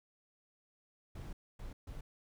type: noise bursts at uneven times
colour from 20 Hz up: brown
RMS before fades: -45 dBFS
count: 3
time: 1.15-1.33 / 1.59-1.73 / 1.87-2.01 s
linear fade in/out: 5 ms
effects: none